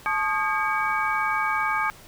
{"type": "tone cluster", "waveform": "sine", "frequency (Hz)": [867, 1092, 1230, 1615, 2262], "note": ["A5", "C#6", "D#6", "G#6", "C#7"], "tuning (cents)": [-26, -26, -20, -49, 34], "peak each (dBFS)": [-28, -33, -26, -28, -29], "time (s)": [0.06, 1.9], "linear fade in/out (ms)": 0, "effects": ["pink hiss -48 dBFS RMS until 2.07 s"]}